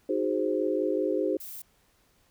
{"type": "chord", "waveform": "sine", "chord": "Ab dominant seventh", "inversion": "second", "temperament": "equal", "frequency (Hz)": [311.1, 370, 415.3, 523.3], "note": ["Eb4", "Gb4", "Ab4", "C5"], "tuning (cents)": [0, 0, 0, 0], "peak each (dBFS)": -30, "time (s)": [0.09, 1.37], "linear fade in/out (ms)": 5}
{"type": "noise", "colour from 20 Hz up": "violet", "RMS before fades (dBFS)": -41, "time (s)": [1.4, 1.62], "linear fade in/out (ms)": 5}
{"effects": ["pink hiss -66 dBFS RMS until 2.3 s"]}